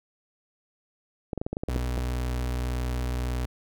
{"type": "clicks", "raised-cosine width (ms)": 2, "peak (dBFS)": -16, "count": 10, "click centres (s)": [1.332, 1.377, 1.415, 1.465, 1.53, 1.569, 1.635, 1.687, 1.762, 1.978]}
{"type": "tone", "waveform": "35% pulse", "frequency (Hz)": 61.74, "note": "B1", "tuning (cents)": 0, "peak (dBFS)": -25, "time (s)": [1.68, 3.46], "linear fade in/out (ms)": 10}
{"effects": []}